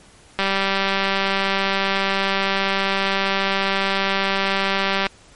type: click train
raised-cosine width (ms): 0.3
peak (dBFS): -4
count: 913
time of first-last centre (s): 0.39-5.067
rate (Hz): 195
effects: pink hiss -49 dBFS RMS until 5.35 s + MP3 48 kbps